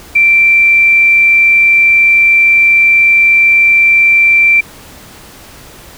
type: tone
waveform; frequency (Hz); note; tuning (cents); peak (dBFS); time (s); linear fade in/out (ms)
sine; 2349; D7; 0; -4; 0.15-4.61; 10
effects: pink hiss -35 dBFS RMS until 5.97 s